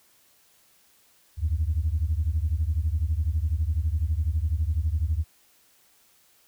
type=beating tone pair; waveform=sine; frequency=73.42 / 85.42 Hz; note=D2 / F2; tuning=0 / -38 cents; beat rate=12 Hz; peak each=-24 / -25 dBFS; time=1.37-5.25 s; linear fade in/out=50 ms; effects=tanh soft clip ceiling -16 dBFS + white hiss -61 dBFS RMS until 6.47 s